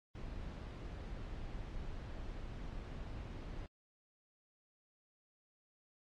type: noise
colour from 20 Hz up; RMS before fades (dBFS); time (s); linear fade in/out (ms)
brown; -45; 0.15-3.66; 2
effects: low-pass 5000 Hz 12 dB/octave + AAC 48 kbps